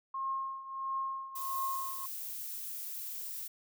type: tone with tremolo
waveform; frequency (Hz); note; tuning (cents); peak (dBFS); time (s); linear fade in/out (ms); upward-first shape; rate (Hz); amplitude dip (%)
sine; 1073; C6; +43; -31; 0.14-2.06; 5; triangle; 1.5; 80
type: noise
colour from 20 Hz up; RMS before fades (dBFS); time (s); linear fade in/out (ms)
violet; -41; 1.35-3.48; 10
effects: none